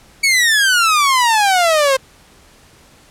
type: exponential sweep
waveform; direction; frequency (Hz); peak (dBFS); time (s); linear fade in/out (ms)
sawtooth; down; 2261 to 520; -7; 0.23-1.97; 10
effects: pink hiss -47 dBFS RMS until 3.1 s + low-pass 11000 Hz 12 dB/octave